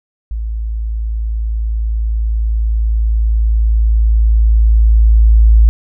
sine tone with level ramp, 55 Hz, A1, in tune, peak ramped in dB -17 to -3 dBFS, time 0.31-5.69 s, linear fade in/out 0 ms, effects none

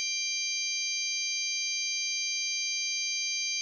harmonic tone with a mistuned harmonic, 790 Hz, G5, 13 cents sharp, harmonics 3 / 4 / 5 / 6 / 7 / 8, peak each -34 / -40 / -42 / -34 / -44 / -34 dBFS, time 0-3.61 s, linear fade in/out 0 ms, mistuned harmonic 8, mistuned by -21 cents, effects none

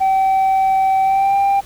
sine tone with pitch glide, 769 to 792.4 Hz, G5 to G5, -33 to +18 cents, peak -9 dBFS, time 0-1.61 s, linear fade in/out 20 ms, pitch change +51 cents, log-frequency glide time 1.02-1.36 s, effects tanh soft clip ceiling -11 dBFS + pink hiss -41 dBFS RMS until 1.65 s

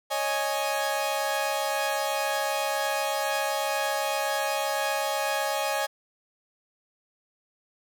sawtooth chord, C# suspended second, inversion none, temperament equal, 554.4 / 622.3 / 830.6 Hz, C#5 / D#5 / G#5, 0 / 0 / 0 cents, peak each -27 / -27 / -25 dBFS, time 0.1-5.87 s, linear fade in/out 20 ms, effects none

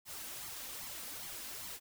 white noise with flanger, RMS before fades -45 dBFS, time 0.05-1.8 s, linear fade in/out 50 ms, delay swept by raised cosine 0.92 to 3.92 ms, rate 2.5 Hz, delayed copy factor +0.65, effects none

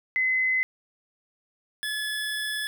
sine / 25% pulse tone pair in turn, 2038 / 1713.7 Hz, C7 / A6, -46 / -46 cents, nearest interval minor third, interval 300 cents, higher first, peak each -21 / -24 dBFS, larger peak first, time 0.16-0.63 / 1.83-2.67 s, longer second, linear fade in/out 0 ms, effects none

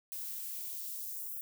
violet noise with high-pass filter sweep, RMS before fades -41 dBFS, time 0.12-1.41 s, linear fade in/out 0 ms, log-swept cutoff 600 to 11000 Hz, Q 0.82, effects none

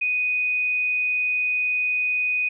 sine tone, 2489 Hz, D#7, in tune, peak -20 dBFS, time 0.01-2.49 s, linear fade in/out 10 ms, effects none

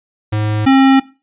square tone pair in turn, 106.5 / 268.4 Hz, G#2 / C4, +44 / +44 cents, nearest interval octave + major third, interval 1600 cents, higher second, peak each -15 / -7 dBFS, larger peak second, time 0.32-0.66 / 0.66-1 s, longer neither, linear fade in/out 10 ms, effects noise-tail reverb RT60 0.3 s tail -19 dB re dry + resampled to 8000 Hz

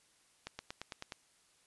accelerating click train, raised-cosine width 0.2 ms, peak -24 dBFS, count 7, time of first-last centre 0.47-1.122 s, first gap 120 ms, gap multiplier 0.96, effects white hiss -69 dBFS RMS until 1.66 s + resampled to 24000 Hz

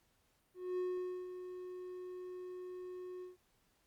triangle tone with ADSR envelope, 364.2 Hz, F#4, 27 cents flat, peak -32 dBFS, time 0.54-3.37 s, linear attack 240 ms, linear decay 490 ms, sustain -10 dB, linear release 150 ms, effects pink hiss -75 dBFS RMS until 3.86 s + Opus 48 kbps

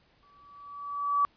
sine tone with exponential growth, 1147 Hz, D6, 41 cents flat, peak -20 dBFS, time 0.23-1.25 s, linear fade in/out 0 ms, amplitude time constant 220 ms, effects pink hiss -65 dBFS RMS until 1.36 s + resampled to 11025 Hz

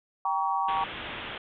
sine chord, G diminished, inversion none, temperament just, 784 / 940.8 / 1128.9 Hz, G5 / Bb5 / Db6, 0 / +16 / +31 cents, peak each -29 dBFS, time 0.25-0.84 s, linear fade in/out 2 ms
white low-pass noise, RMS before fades -38 dBFS, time 0.68-1.38 s, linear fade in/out 5 ms, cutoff 3500 Hz, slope 96 dB/octave
effects none

